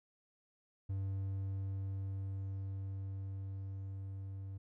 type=tone with level ramp; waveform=triangle; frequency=97 Hz; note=G2; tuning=18 cents flat; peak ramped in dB=-33 to -40 dBFS; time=0.89-4.58 s; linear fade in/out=10 ms; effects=none